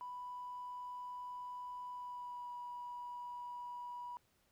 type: tone with pitch glide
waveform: triangle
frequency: 989 to 974.3 Hz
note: B5 to B5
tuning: +2 to -24 cents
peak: -40 dBFS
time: 0.01-4.17 s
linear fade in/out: 0 ms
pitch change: -26 cents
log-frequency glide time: 1.91-2.52 s
effects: tanh soft clip ceiling -41 dBFS + pink hiss -75 dBFS RMS until 4.51 s